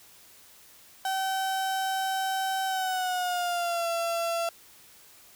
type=tone with pitch glide; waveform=35% pulse; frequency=767 to 675.5 Hz; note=G5 to E5; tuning=-38 to +42 cents; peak=-25 dBFS; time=1.05-4.49 s; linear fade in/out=2 ms; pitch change=-220 cents; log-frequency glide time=2.66-3.88 s; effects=white hiss -54 dBFS RMS until 5.35 s